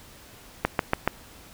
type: click train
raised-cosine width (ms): 0.5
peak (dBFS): -5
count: 4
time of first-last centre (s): 0.65-1.076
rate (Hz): 7.04
effects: pink hiss -49 dBFS RMS until 1.53 s